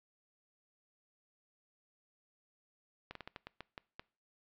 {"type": "slowing click train", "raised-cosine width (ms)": 0.3, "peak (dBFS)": -28, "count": 9, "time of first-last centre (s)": [3.11, 3.995], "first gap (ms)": 43, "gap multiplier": 1.26, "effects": ["noise-tail reverb RT60 0.4 s tail -23 dB re dry", "low-pass 5000 Hz 12 dB/octave"]}